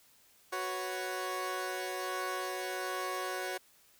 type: chord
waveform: 15% pulse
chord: F# suspended fourth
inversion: none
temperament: equal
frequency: 370 / 493.9 / 554.4 Hz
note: F#4 / B4 / C#5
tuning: 0 / 0 / 0 cents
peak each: -31 / -37 / -33 dBFS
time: 0.52-3.58 s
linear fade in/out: 10 ms
effects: white hiss -64 dBFS RMS until 3.99 s